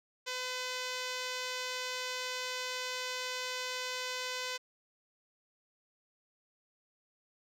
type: tone with low-pass filter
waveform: 5% pulse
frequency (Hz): 506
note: B4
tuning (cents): +42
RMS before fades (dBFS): -38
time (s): 0.26-4.58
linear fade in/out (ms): 20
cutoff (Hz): 9700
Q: 0.6
effects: none